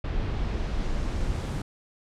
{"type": "noise with low-pass filter sweep", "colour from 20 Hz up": "brown", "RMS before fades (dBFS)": -28, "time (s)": [0.04, 1.62], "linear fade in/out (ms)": 5, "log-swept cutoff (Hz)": [3400, 9800], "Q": 0.95, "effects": []}